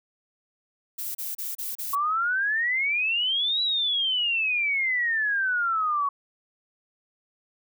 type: noise bursts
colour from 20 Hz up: violet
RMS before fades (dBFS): -32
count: 5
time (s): 0.98-1.954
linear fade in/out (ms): 10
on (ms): 170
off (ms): 31
type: exponential two-way sweep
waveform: sine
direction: up then down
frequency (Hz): 1108.7 to 3951 to 1108.7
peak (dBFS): -22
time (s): 1.93-6.09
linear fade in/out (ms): 5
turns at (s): 3.62
effects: none